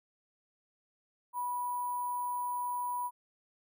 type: tone with sample-and-hold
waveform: sine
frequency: 981 Hz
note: B5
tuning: 12 cents flat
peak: -32 dBFS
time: 1.33-3.11 s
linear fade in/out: 50 ms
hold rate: 11025 Hz
effects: none